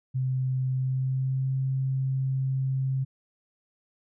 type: tone with pitch glide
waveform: sine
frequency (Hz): 130 to 132.89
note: C3 to C3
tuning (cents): -11 to +27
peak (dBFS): -24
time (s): 0.14-3.05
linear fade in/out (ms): 20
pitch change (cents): +38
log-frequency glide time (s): 0.72-1.56
effects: none